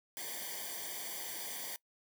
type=noise with comb filter; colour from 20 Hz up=white; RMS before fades=-42 dBFS; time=0.17-1.76 s; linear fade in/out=0 ms; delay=0.75 ms; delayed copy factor=-0.95; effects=noise-tail reverb RT60 0.1 s tail -22 dB re dry